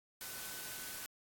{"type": "tone in noise", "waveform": "sine", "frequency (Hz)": 1506, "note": "F#6", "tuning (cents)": 30, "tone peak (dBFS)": -54, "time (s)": [0.21, 1.06], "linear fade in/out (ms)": 0, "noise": "white", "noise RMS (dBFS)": -45, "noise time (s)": [0.21, 1.06], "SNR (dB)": -12, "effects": ["AAC 64 kbps"]}